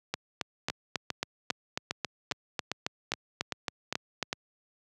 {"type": "two click trains", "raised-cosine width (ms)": 0.2, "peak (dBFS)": [-12, -13], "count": [16, 10], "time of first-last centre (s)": [[0.14, 4.227], [0.7, 4.329]], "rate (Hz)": [3.67, 2.48], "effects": ["high-pass 100 Hz 12 dB/octave"]}